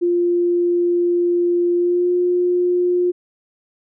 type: tone with pitch glide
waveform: sine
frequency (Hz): 349.2 to 356.1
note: F4 to F4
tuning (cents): 0 to +34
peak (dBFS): -14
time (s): 0.01-3.12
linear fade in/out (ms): 20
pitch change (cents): +34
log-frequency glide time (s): 1.75-2.11
effects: none